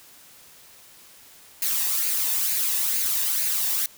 blue noise with flanger, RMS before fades -24 dBFS, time 1.62-3.86 s, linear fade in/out 2 ms, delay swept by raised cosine 0.44 to 1.12 ms, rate 2.2 Hz, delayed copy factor +0.5, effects white hiss -50 dBFS RMS until 3.97 s

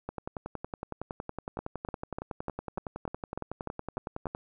two click trains, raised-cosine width 1 ms, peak -20 / -21 dBFS, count 10 / 47, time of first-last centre 1.59-4.269 / 0.09-4.349 s, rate 3.36 / 10.8 Hz, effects none

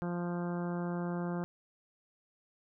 harmonic tone, 174.61 Hz, F3, in tune, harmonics 1 / 2 / 3 / 4 / 5 / 6 / 7 / 8 / 9, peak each -34 / -40 / -44 / -46 / -48 / -50 / -51 / -52 / -53 dBFS, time 0.02-1.44 s, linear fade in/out 0 ms, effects none

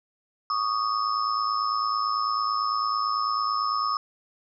sine tone cluster, 1123 / 1232 / 5250 Hz, C#6 / D#6 / E8, +22 / -17 / -8 cents, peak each -27 / -26 / -33 dBFS, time 0.5-3.97 s, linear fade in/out 2 ms, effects none

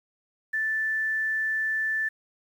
sine tone with quantisation, 1760 Hz, A6, in tune, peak -24 dBFS, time 0.53-2.09 s, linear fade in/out 10 ms, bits 9, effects none

